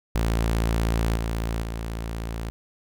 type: tone with level steps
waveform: sawtooth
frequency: 56.3 Hz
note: A1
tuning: 40 cents sharp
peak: -17 / -21 / -25 dBFS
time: 0.15-2.5 s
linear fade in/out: 0 ms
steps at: 1.16 / 1.62 s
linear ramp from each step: 5 ms
effects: none